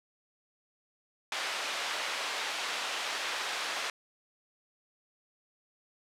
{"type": "band-pass noise", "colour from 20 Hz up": "white", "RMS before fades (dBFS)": -35, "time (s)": [1.32, 3.9], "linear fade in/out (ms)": 2, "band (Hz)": [580, 3500], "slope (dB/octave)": 12, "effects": ["low-pass 12000 Hz 12 dB/octave"]}